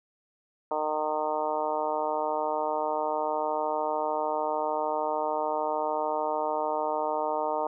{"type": "harmonic tone", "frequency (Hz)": 153.4, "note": "D#3", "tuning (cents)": -24, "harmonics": [2, 3, 4, 5, 6, 7, 8], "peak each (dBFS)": [-40, -34, -31, -33, -31, -38, -39], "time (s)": [0.71, 7.67], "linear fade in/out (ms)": 2, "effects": []}